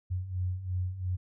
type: beating tone pair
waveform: sine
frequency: 89.4 / 92.3 Hz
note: F2 / F#2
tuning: +41 / -4 cents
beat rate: 2.9 Hz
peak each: -36 / -31 dBFS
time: 0.1-1.17 s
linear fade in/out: 20 ms
effects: none